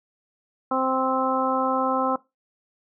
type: harmonic tone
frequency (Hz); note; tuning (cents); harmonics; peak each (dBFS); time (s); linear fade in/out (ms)
261.6; C4; 0; 1 / 2 / 3 / 4 / 5; -27 / -27 / -27 / -27 / -27; 0.71-2.16; 5
effects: noise-tail reverb RT60 0.2 s tail -18 dB re dry